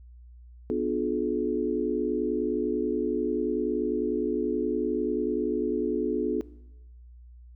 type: chord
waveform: sine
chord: B diminished seventh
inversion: none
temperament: just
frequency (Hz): 246.9 / 296.3 / 355.6 / 426.7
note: B3 / D4 / F4 / Ab4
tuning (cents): 0 / +15 / +31 / +47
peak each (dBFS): -31 / -31 / -30 / -29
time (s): 0.7-6.41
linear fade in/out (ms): 0
effects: noise-tail reverb RT60 0.9 s tail -19 dB re dry + added 60 Hz sine -46 dBFS peak until 7.55 s